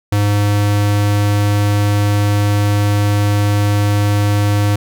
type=tone; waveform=square; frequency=102.8 Hz; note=G#2; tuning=17 cents flat; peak=-12 dBFS; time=0.12-4.76 s; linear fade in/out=5 ms; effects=none

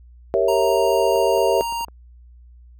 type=chord; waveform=sine; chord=G diminished seventh; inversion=none; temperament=equal; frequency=392 / 466.2 / 554.4 / 659.3 Hz; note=G4 / Bb4 / Db5 / Fb5; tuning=0 / 0 / 0 / 0 cents; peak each=-21 dBFS; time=0.34-1.61 s; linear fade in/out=0 ms
type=tone; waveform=square; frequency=932.3 Hz; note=A#5; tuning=in tune; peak=-24 dBFS; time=0.48-1.85 s; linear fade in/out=5 ms
type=clicks; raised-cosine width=1 ms; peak=-26 dBFS; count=6; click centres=1.158 / 1.377 / 1.623 / 1.724 / 1.81 / 1.884 s
effects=added 60 Hz sine -43 dBFS peak until 2.79 s

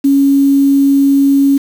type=tone with quantisation; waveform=sine; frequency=277.2 Hz; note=C#4; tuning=in tune; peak=-6 dBFS; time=0.04-1.58 s; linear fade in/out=10 ms; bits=5; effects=none

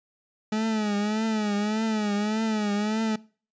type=tone with vibrato; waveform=40% pulse; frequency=213.1 Hz; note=G#3; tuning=45 cents sharp; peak=-23 dBFS; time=0.52-3.16 s; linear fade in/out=5 ms; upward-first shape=triangle; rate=1.7 Hz; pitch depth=91 cents each way; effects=noise-tail reverb RT60 0.4 s tail -22 dB re dry + resampled to 16000 Hz

